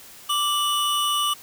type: tone pair together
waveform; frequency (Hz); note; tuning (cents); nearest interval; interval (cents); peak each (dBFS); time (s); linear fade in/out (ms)
square; 1174 / 2958; D6 / F#7; -1 / -1; octave + major third; 1600; -24; 0.29-1.34; 10
effects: white hiss -45 dBFS RMS until 1.42 s